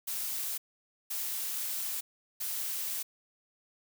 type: noise bursts at uneven times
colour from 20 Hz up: blue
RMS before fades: -35 dBFS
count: 3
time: 0.07-0.58 / 1.1-2.01 / 2.4-3.03 s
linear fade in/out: 10 ms
effects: none